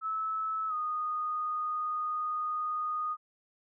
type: tone with pitch glide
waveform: sine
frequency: 1302 to 1235.3 Hz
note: E6 to D#6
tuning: -22 to -13 cents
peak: -30 dBFS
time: 0.01-3.17 s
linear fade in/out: 50 ms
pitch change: -91 cents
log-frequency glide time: 0.68-0.74 s
effects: none